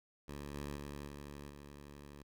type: tone with level steps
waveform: 10% pulse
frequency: 71.8 Hz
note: D2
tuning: 39 cents flat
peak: -36 / -33 / -36 / -39 / -43 dBFS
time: 0.28-2.23 s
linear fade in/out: 5 ms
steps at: 0.54 / 0.76 / 1.07 / 1.49 s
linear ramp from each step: 10 ms
effects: none